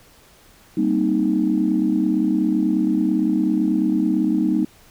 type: chord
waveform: sine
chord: C minor seventh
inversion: second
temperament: equal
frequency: 196 / 233.1 / 261.6 / 311.1 Hz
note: G3 / Bb3 / C4 / Eb4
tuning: 0 / 0 / 0 / 0 cents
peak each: -22 / -22 / -24 / -19 dBFS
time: 0.77-4.65 s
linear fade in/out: 5 ms
effects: tanh soft clip ceiling -7 dBFS + pink hiss -51 dBFS RMS until 4.9 s